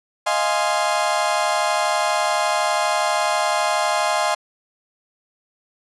35% pulse chord, F minor seventh, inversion third, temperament equal with one note detuned, 622.3 / 694.4 / 830.6 / 1046.5 Hz, Eb5 / F5 / Ab5 / C6, 0 / -10 / 0 / 0 cents, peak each -22 dBFS, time 0.26-4.35 s, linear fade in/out 10 ms, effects resampled to 24000 Hz

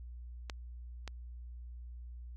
clicks, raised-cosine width 0.2 ms, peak -22 / -25 dBFS, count 2, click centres 0.498 / 1.077 s, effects added 60 Hz sine -44 dBFS peak until 2.36 s

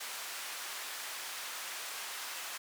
pink band-pass noise, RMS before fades -42 dBFS, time 0-2.58 s, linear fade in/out 10 ms, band 1100 to 16000 Hz, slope 12 dB/octave, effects none

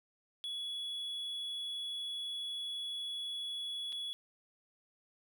triangle tone with dropouts, 3383 Hz, G#7, 31 cents sharp, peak -36 dBFS, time 0.44-4.13 s, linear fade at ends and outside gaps 0 ms, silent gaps 3.923-3.927 s, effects none

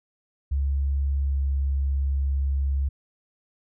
sine tone with pitch glide, 69.3 to 68.7 Hz, C#2 to C#2, 0 to -15 cents, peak -21 dBFS, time 0.51-2.89 s, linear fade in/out 10 ms, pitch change -15 cents, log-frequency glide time 1.24-1.36 s, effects none

